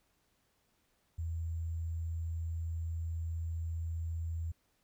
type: tone with sample-and-hold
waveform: sine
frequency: 82.41 Hz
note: E2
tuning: in tune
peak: -34 dBFS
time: 1.18-4.52 s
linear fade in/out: 10 ms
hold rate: 7350 Hz
effects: pink hiss -75 dBFS RMS until 4.83 s